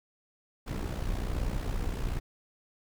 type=noise with amplitude modulation; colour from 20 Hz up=brown; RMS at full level=-29 dBFS; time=0.66-2.2 s; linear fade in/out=20 ms; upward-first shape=sine; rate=61.1 Hz; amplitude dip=65%; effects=none